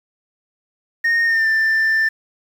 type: tone with pitch glide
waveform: sine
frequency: 1848 to 1778.9 Hz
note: A#6 to A6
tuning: -16 to +18 cents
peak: -11 dBFS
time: 1.04-2.09 s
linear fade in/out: 10 ms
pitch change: -66 cents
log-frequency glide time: 1.24-1.48 s
effects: tanh soft clip ceiling -13 dBFS + 7-bit